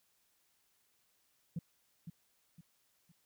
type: tone with echo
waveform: sine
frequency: 166.8 Hz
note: E3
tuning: 21 cents sharp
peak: -33 dBFS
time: 1.56-1.59 s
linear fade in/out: 5 ms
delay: 510 ms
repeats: 3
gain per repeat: -9 dB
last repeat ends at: 3.12 s
effects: tanh soft clip ceiling -33 dBFS + white hiss -75 dBFS RMS until 3.25 s